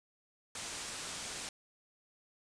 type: low-pass noise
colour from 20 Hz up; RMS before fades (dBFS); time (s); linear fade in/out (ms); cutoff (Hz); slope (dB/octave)
white; -43; 0.55-1.49; 2; 9100; 48
effects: none